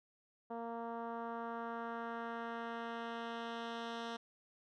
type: tone with low-pass filter sweep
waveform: 10% pulse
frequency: 231.7 Hz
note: A#3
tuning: 10 cents flat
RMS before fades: -43 dBFS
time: 0.5-4.17 s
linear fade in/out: 10 ms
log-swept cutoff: 800 to 4200 Hz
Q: 1.3
effects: none